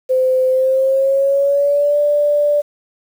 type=tone with pitch glide; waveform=sine; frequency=516 to 585.9 Hz; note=C5 to D5; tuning=-24 to -4 cents; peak=-11 dBFS; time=0.09-2.62 s; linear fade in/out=20 ms; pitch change=+220 cents; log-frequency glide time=0.49-1.98 s; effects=7-bit